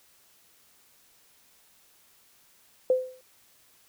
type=tone with exponential decay; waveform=sine; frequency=512 Hz; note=C5; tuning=38 cents flat; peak=-16 dBFS; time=2.9-3.21 s; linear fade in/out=2 ms; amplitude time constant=67 ms; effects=white hiss -61 dBFS RMS until 3.88 s